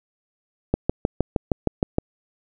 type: click train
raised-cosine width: 2 ms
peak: -5 dBFS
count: 9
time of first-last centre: 0.74-1.984 s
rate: 6.43 Hz
effects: none